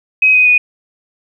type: tone with pitch steps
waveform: sine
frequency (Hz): 2533 / 2504 / 2475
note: D#7 / D#7 / D#7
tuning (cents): +30 / +10 / -10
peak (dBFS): -6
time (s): 0.22-0.58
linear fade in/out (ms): 5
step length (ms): 120
effects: 8-bit